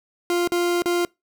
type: tone with dropouts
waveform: 40% pulse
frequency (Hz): 349.3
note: F4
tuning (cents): 0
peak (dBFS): -18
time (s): 0.3-1.05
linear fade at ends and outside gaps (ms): 1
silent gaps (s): 0.475-0.52 / 0.821-0.858
effects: noise-tail reverb RT60 0.2 s tail -24 dB re dry